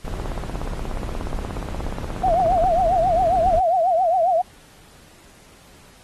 brown noise, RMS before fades -28 dBFS, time 0.04-3.6 s, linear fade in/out 10 ms
click train, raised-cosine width 1 ms, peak -16 dBFS, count 44, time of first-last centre 0.08-2.64 s, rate 16.8 Hz
sine tone with vibrato, 703 Hz, F5, 11 cents sharp, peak -15 dBFS, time 2.23-4.42 s, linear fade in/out 10 ms, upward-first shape triangle, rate 7.4 Hz, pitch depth 180 cents each way
effects pink hiss -50 dBFS RMS until 6.03 s + AAC 32 kbps

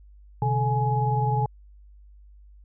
sine tone cluster, 127 / 146.7 / 434.1 / 839 Hz, B2 / D3 / A4 / G#5, +49 / -2 / -23 / +17 cents, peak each -23 / -31 / -32 / -25 dBFS, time 0.42-1.46 s, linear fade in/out 2 ms, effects added 50 Hz sine -47 dBFS peak until 2.64 s

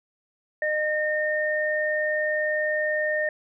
sine tone pair together, 610.7 / 1830 Hz, D#5 / A#6, -32 / -32 cents, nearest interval octave + perfect fifth, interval 1900 cents, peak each -25 dBFS, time 0.62-3.29 s, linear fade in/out 2 ms, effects none

